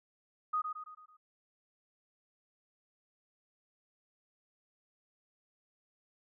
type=tone with echo; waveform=sine; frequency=1244.5 Hz; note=D#6; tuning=in tune; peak=-29 dBFS; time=0.53-0.62 s; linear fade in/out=10 ms; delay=110 ms; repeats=5; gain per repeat=-6 dB; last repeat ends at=1.17 s; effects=none